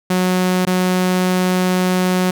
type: tone with dropouts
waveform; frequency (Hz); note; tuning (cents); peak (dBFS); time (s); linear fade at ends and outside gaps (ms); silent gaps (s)
sawtooth; 183.2; F#3; -17; -10; 0.1-2.31; 5; 0.653-0.669
effects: none